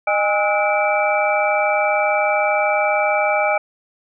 sine tone cluster, 614 / 818 / 1283 / 1450 / 2323 Hz, D#5 / G#5 / E6 / F#6 / D7, -23 / -26 / -47 / -35 / -20 cents, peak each -19 / -20 / -25 / -28 / -21 dBFS, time 0.07-3.58 s, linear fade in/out 5 ms, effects none

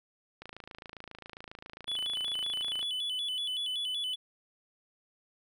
click train, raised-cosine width 0.3 ms, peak -28 dBFS, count 67, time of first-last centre 0.42-2.829 s, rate 27.4 Hz
triangle tone with vibrato, 3208 Hz, G7, 39 cents sharp, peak -30 dBFS, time 1.87-4.16 s, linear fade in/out 20 ms, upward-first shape square, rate 5.3 Hz, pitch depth 110 cents each way
effects none

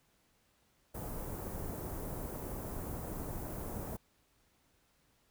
pink band-stop noise, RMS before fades -41 dBFS, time 0.94-3.97 s, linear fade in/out 10 ms, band 830 to 14000 Hz, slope 12 dB/octave, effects pink hiss -72 dBFS RMS until 5.3 s

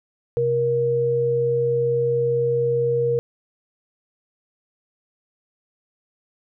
sine tone pair together, 130 / 472.2 Hz, C3 / A#4, -11 / +22 cents, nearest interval octave + minor seventh, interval 2233 cents, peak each -26 / -18 dBFS, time 0.37-3.19 s, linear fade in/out 0 ms, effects none

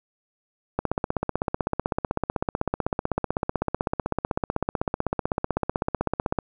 click train, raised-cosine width 1 ms, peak -9 dBFS, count 90, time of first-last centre 0.79-6.387 s, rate 15.9 Hz, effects none

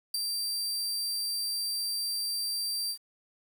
sawtooth tone with ADSR envelope, 4699 Hz, D8, in tune, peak -23 dBFS, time 0.14-2.98 s, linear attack 5 ms, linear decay 15 ms, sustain -4 dB, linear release 80 ms, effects 9-bit

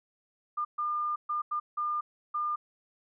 sine tone bursts at uneven times, 1205 Hz, D6, 44 cents sharp, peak -28 dBFS, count 6, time 0.57-0.65 / 0.78-1.16 / 1.29-1.42 / 1.51-1.6 / 1.77-2.01 / 2.34-2.56 s, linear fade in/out 10 ms, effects none

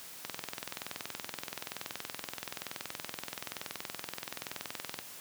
click train, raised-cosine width 0.2 ms, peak -19 dBFS, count 101, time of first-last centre 0.25-4.989 s, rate 21.1 Hz, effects white hiss -48 dBFS RMS until 5.2 s + high-pass 100 Hz 12 dB/octave

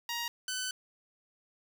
10% pulse tone pair in turn, 943 / 1509.1 Hz, A#5 / F#6, +20 / +34 cents, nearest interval minor sixth, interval 814 cents, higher second, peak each -25 dBFS, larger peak neither, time 0.09-0.28 / 0.48-0.71 s, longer second, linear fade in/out 2 ms, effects 9-bit

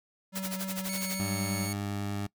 square tone with vibrato, 190 Hz, F#3, 46 cents sharp, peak -35 dBFS, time 0.32-1.7 s, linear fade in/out 50 ms, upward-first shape square, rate 3.6 Hz, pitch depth 8 cents each way
white noise with tremolo, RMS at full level -35 dBFS, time 0.35-1.18 s, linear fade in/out 10 ms, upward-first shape sine, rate 12 Hz, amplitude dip 95%
10% pulse tone, 2217 Hz, C#7, in tune, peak -26 dBFS, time 0.89-1.73 s, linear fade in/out 2 ms
20% pulse tone with pitch glide, 99.9 to 101.12 Hz, G2 to G#2, +33 to -46 cents, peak -27 dBFS, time 1.19-2.27 s, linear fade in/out 10 ms, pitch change +21 cents, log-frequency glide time 1.36-1.77 s
effects noise-tail reverb RT60 0.1 s tail -22 dB re dry

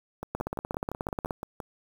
two click trains, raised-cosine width 1 ms, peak -16 / -21 dBFS, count 17 / 9, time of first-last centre 0.35-1.308 / 0.23-1.602 s, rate 16.7 / 5.83 Hz, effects 7-bit

